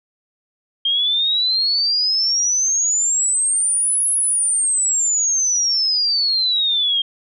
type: exponential two-way sweep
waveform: sine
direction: up then down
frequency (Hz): 3195 to 10710 to 3195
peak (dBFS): -15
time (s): 0.85-7.02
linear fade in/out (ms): 5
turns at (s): 4.1
effects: none